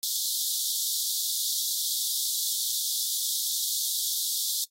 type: high-pass noise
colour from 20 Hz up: pink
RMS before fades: -29 dBFS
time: 0.03-4.64 s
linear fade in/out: 0 ms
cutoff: 3400 Hz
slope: 96 dB/octave
effects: noise-tail reverb RT60 0.1 s tail -17 dB re dry + AAC 48 kbps